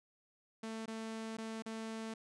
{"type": "tone with dropouts", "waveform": "sawtooth", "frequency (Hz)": 222.7, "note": "A3", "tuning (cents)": 21, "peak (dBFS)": -37, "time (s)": [0.63, 2.14], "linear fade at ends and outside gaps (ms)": 5, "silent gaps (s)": [[0.859, 0.878], [1.37, 1.382], [1.623, 1.66]], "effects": ["resampled to 22050 Hz"]}